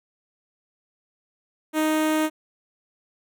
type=tone with notch filter; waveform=sawtooth; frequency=311.1 Hz; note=D#4; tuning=in tune; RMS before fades=-22 dBFS; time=1.73-2.3 s; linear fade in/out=50 ms; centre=4800 Hz; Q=1.7; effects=none